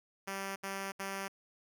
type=tone bursts; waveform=5% pulse; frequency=195.1 Hz; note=G3; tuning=8 cents flat; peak=-26 dBFS; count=3; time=0.27-1.282 s; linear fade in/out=10 ms; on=290 ms; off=71 ms; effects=none